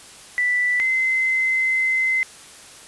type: tone pair in turn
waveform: sine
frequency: 1975.5 / 2059 Hz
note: B6 / C7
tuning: 0 / -28 cents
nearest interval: minor second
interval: 72 cents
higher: second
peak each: -17 dBFS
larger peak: neither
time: 0.38-0.8 / 0.8-2.23 s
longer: second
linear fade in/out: 0 ms
effects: white hiss -43 dBFS RMS until 2.87 s + resampled to 24000 Hz